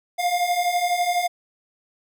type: beating tone pair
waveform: square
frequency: 698.5 / 710.5 Hz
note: F5 / F5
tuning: 0 / +30 cents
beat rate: 12 Hz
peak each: -26 / -22 dBFS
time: 0.18-1.28 s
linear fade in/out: 20 ms
effects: none